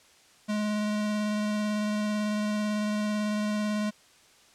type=tone with vibrato; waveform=square; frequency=210.5 Hz; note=G#3; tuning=24 cents sharp; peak=-27 dBFS; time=0.48-3.91 s; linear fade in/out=20 ms; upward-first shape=square; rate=18 Hz; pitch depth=9 cents each way; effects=white hiss -58 dBFS RMS until 4.54 s + low-pass 8000 Hz 12 dB/octave